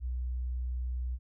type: tone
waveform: sine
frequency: 62 Hz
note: B1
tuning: 7 cents sharp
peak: -31 dBFS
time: 0-1.19 s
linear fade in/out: 50 ms
effects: none